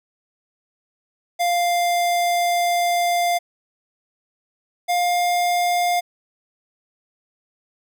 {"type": "tone pair in turn", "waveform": "square", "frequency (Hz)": [698.5, 705.8], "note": ["F5", "F5"], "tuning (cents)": [0, 18], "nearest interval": "unison", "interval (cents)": 18, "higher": "second", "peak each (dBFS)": -18, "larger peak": "neither", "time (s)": [[1.39, 3.39], [4.88, 6.01]], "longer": "first", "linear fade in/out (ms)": 20, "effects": []}